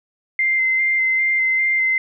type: tone with vibrato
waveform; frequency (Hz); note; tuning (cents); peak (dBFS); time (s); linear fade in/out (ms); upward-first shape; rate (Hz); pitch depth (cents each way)
sine; 2081; C7; -10; -15; 0.39-1.98; 2; square; 2.5; 12
effects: none